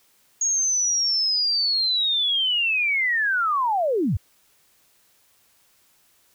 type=linear sweep; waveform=sine; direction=down; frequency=6645 to 67.4 Hz; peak=-19 dBFS; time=0.41-4.17 s; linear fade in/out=5 ms; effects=white hiss -61 dBFS RMS until 6.34 s